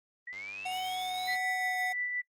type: linear sweep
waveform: sine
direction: up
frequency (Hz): 1898 to 4168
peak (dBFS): -39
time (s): 0.27-1.35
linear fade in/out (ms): 5
type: click train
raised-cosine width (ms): 0.2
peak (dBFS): -33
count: 103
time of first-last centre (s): 0.33-1.358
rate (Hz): 99.2
type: tone with vibrato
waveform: square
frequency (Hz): 740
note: F#5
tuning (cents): 0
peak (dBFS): -34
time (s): 0.65-1.93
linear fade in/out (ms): 10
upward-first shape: triangle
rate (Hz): 1.5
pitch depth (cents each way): 10
type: tone with tremolo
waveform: sine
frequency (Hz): 1975.5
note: B6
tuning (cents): 0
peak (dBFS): -30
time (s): 1.27-2.22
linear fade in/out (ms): 20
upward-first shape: sine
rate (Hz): 5.7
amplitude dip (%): 35
effects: noise-tail reverb RT60 0.1 s tail -24 dB re dry + Opus 24 kbps

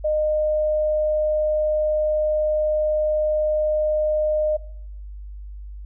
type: tone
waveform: sine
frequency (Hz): 612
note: D#5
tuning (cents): -29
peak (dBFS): -18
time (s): 0.04-4.57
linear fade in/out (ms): 10
effects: noise-tail reverb RT60 0.6 s tail -18 dB re dry + added 50 Hz sine -33 dBFS peak until 5.85 s

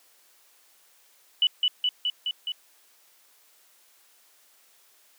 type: tone with echo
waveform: sine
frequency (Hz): 2966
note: F#7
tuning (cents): +4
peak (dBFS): -17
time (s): 1.42-1.47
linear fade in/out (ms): 2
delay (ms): 210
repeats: 5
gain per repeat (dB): -2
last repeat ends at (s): 2.52
effects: white hiss -60 dBFS RMS until 5.18 s + high-pass 400 Hz 12 dB/octave

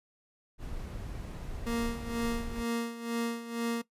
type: noise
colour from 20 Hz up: brown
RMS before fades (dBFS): -39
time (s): 0.58-2.65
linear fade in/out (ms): 50
type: tone with tremolo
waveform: 30% pulse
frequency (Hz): 233.1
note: A#3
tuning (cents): 0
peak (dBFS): -26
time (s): 1.66-3.82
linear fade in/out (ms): 10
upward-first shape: sine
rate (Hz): 2.1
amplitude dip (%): 75
effects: noise-tail reverb RT60 0.1 s tail -18 dB re dry + resampled to 32000 Hz

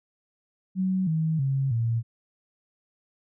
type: tone with pitch steps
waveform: sine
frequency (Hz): 187.5 / 159.5 / 135.68 / 115.42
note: F#3 / D#3 / C#3 / A#2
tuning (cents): +23 / +43 / -37 / -17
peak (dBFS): -22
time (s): 0.75-2.03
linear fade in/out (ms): 50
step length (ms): 320
effects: none

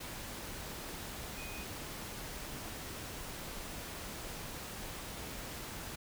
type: tone in noise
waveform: sine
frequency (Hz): 2489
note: D#7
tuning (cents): 0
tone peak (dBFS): -48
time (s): 1.37-1.64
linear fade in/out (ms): 10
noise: pink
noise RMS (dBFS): -44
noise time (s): 0-5.96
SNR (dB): -7
effects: none

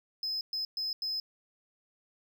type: tone bursts at uneven times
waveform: triangle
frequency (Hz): 5100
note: D#8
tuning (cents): +42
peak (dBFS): -30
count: 4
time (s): 0.23-0.41 / 0.53-0.65 / 0.77-0.93 / 1.02-1.2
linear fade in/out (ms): 2
effects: none

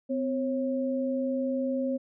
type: tone pair together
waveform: sine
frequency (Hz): 256.3 / 543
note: C4 / C#5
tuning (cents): -36 / -36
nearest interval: octave + minor second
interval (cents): 1300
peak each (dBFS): -28 / -30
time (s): 0.09-1.98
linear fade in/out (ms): 20
effects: none

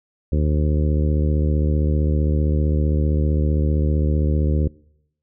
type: harmonic tone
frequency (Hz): 75.4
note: D2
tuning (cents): +46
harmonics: 1 / 2 / 3 / 4 / 5 / 6 / 7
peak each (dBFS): -17 / -23 / -27 / -29 / -31 / -33 / -34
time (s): 0.32-4.68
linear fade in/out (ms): 5
effects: noise-tail reverb RT60 0.8 s tail -24 dB re dry

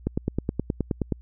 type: click train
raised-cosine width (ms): 3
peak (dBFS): -11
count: 11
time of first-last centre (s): 0.07-1.123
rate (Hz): 9.5
effects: added 60 Hz sine -44 dBFS peak until 1.21 s

